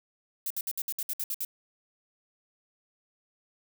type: noise bursts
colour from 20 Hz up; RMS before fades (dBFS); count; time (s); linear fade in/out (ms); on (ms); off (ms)
violet; -32; 10; 0.46-1.449; 2; 44; 61
effects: none